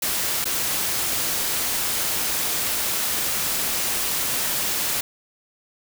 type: noise with dropouts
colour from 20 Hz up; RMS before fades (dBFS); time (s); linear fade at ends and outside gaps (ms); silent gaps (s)
white; -24; 0.02-5.01; 5; 0.444-0.454
effects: none